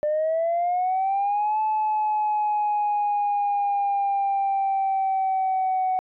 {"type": "linear two-way sweep", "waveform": "sine", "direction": "up then down", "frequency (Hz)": [595, 866, 745], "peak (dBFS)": -19, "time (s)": [0.03, 5.99], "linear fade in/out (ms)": 0, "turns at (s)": 1.6, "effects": ["tanh soft clip ceiling -17 dBFS"]}